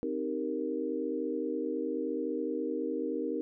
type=chord; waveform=sine; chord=C minor seventh; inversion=none; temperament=equal; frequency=261.6 / 311.1 / 392 / 466.2 Hz; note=C4 / Eb4 / G4 / Bb4; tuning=0 / 0 / 0 / 0 cents; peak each=-37 / -35 / -38 / -35 dBFS; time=0.03-3.41 s; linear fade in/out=0 ms; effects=none